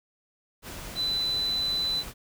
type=tone in noise; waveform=sine; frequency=4000 Hz; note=B7; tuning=21 cents sharp; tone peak=-25 dBFS; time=0.95-2.04 s; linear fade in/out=50 ms; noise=pink; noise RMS=-40 dBFS; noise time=0.62-2.14 s; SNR=+12 dB; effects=none